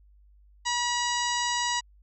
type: harmonic tone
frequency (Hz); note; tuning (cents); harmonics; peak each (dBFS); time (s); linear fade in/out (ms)
965; B5; -40; 1 / 2 / 3 / 4 / 5 / 6 / 7 / 8; -29 / -32 / -34 / -35 / -36 / -37 / -37 / -38; 0.65-1.81; 20
effects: added 50 Hz sine -54 dBFS peak until 2.02 s